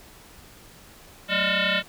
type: tone with frequency modulation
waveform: sine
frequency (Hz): 622.3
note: D#5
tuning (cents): 0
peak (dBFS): -20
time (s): 1.28-1.83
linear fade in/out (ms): 50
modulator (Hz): 404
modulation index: 7.5
effects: pink hiss -49 dBFS RMS until 1.88 s